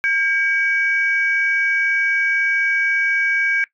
sine tone pair together, 1605.3 / 2271 Hz, G6 / C#7, +41 / +41 cents, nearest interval tritone, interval 600 cents, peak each -18 dBFS, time 0.04-3.64 s, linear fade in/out 0 ms, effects noise-tail reverb RT60 0.1 s tail -18 dB re dry + tanh soft clip ceiling -8 dBFS

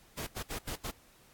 pink noise bursts at uneven times, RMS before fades -38 dBFS, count 5, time 0.17-0.27 / 0.36-0.43 / 0.5-0.59 / 0.67-0.76 / 0.84-0.91 s, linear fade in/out 10 ms, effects pink hiss -61 dBFS RMS until 1.33 s + AAC 64 kbps

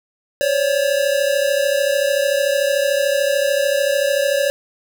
square tone pair together, 538.5 / 572 Hz, C5 / D5, +50 / -46 cents, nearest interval minor second, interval 104 cents, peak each -20 / -18 dBFS, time 0.41-4.5 s, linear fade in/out 0 ms, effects 9-bit

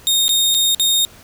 sawtooth tone with dropouts, 3694 Hz, A#7, 16 cents flat, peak -10 dBFS, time 0.07-1.05 s, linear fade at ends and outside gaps 0 ms, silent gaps 0.281-0.292 / 0.543-0.547 / 0.747-0.797 s, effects pink hiss -44 dBFS RMS until 1.23 s

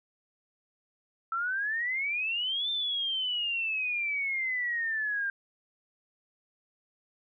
sine exponential two-way sweep, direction up then down, 1318.5 to 3591 to 1586 Hz, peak -28 dBFS, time 1.32-5.3 s, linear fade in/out 2 ms, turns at 2.7 s, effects none

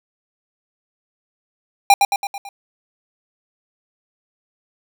square tone with echo, 801 Hz, G5, 37 cents sharp, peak -7 dBFS, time 1.9-1.94 s, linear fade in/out 2 ms, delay 110 ms, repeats 5, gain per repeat -5 dB, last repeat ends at 2.49 s, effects none

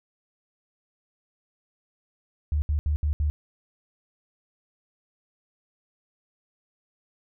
sine tone bursts, 74.4 Hz, D2, 23 cents sharp, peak -21 dBFS, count 5, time 2.52-3.3 s, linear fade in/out 0 ms, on 100 ms, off 70 ms, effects none

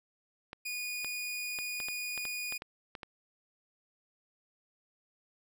clicks, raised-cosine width 0.3 ms, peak -25 dBFS, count 11, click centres 0.531 / 1.046 / 1.588 / 1.802 / 1.885 / 2.177 / 2.253 / 2.524 / 2.621 / 2.952 / 3.032 s
sawtooth tone, 2458 Hz, D#7, 22 cents flat, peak -32 dBFS, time 0.65-2.58 s, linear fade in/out 10 ms
effects none

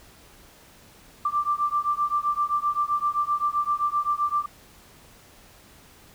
sine beating tone pair, 1174.7 / 1182.4 Hz, D6 / D6, 0 / +11 cents, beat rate 7.7 Hz, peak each -25 dBFS, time 1.25-4.46 s, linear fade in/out 5 ms, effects pink hiss -52 dBFS RMS until 6.14 s

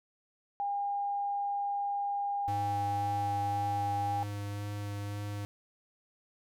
sine tone, 807 Hz, G#5, 50 cents flat, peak -30 dBFS, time 0.6-4.23 s, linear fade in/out 0 ms
square tone with vibrato, 102.4 Hz, G#2, 24 cents flat, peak -36 dBFS, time 2.48-5.45 s, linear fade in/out 0 ms, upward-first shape sine, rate 1.9 Hz, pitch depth 10 cents each way
effects none

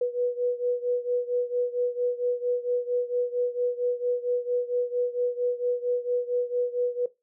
sine beating tone pair, 488.6 / 493 Hz, B4 / B4, -19 / -3 cents, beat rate 4.4 Hz, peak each -26 / -28 dBFS, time 0.01-7.06 s, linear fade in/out 5 ms, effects noise-tail reverb RT60 0.2 s tail -17 dB re dry

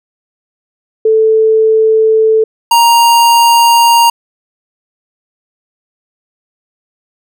sine / square tone pair in turn, 440 / 935.3 Hz, A4 / A#5, 0 / +6 cents, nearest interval octave + minor second, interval 1306 cents, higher second, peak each -5 dBFS, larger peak neither, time 1.05-2.44 / 2.71-4.1 s, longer neither, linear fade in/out 5 ms, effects none

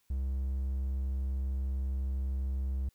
triangle tone, 66.3 Hz, C2, 23 cents sharp, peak -28 dBFS, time 0.1-2.89 s, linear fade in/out 5 ms, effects white hiss -73 dBFS RMS until 2.94 s

